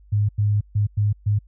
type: tone bursts at uneven times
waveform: sine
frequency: 103.83 Hz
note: G#2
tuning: in tune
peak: -16 dBFS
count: 5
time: 0.12-0.29 / 0.38-0.61 / 0.75-0.87 / 0.97-1.13 / 1.26-1.39 s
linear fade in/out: 10 ms
effects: added 50 Hz sine -47 dBFS peak until 1.47 s